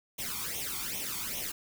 white noise with flanger, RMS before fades -36 dBFS, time 0.18-1.52 s, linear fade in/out 10 ms, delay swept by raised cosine 0.32 to 0.91 ms, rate 2.5 Hz, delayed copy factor +0.8, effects none

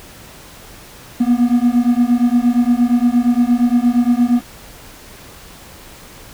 triangle beating tone pair, 237.5 / 246.1 Hz, A#3 / B3, +33 / -6 cents, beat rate 8.6 Hz, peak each -12 dBFS, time 1.2-4.41 s, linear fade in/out 10 ms, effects pink hiss -39 dBFS RMS until 6.33 s

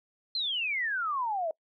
sine exponential sweep, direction down, 4231 to 617 Hz, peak -28 dBFS, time 0.35-1.51 s, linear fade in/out 2 ms, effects noise-tail reverb RT60 0.1 s tail -23 dB re dry

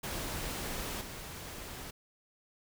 pink noise with level steps, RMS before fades -38 / -44 dBFS, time 0.03-1.91 s, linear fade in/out 10 ms, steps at 1.01 s, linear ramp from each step 2 ms, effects none

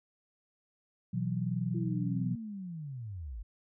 sine chord, B suspended fourth, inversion none, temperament equal, 123.47 / 164.81 / 185 Hz, B2 / E3 / F#3, 0 / 0 / 0 cents, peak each -34 / -35 / -34 dBFS, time 1.13-2.36 s, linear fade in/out 10 ms
sine linear sweep, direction down, 342 to 45.37 Hz, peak -38 dBFS, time 1.74-3.43 s, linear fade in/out 10 ms
effects none

